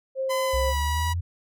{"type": "tone", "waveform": "sine", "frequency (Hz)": 530, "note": "C5", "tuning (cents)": 22, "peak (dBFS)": -24, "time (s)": [0.15, 0.74], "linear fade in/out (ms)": 50}
{"type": "tone with pitch glide", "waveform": "sawtooth", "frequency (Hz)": [1016, 970.7], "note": ["B5", "B5"], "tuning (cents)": [49, -30], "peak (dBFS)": -23, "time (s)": [0.29, 1.14], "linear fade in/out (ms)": 20, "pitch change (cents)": -79, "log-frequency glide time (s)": [0.46, 0.81]}
{"type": "linear sweep", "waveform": "sine", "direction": "up", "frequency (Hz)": [61.74, 88.3], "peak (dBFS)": -24, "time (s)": [0.53, 1.21], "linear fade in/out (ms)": 10}
{"effects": []}